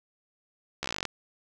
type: slowing click train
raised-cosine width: 0.2 ms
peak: -13 dBFS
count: 13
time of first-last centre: 0.83-1.053 s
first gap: 14 ms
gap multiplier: 1.05
effects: none